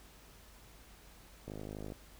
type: click train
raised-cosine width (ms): 2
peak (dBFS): -30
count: 24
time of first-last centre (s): 1.48-1.921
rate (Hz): 52.1
effects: added 50 Hz sine -59 dBFS peak until 2.19 s + pink hiss -59 dBFS RMS until 2.19 s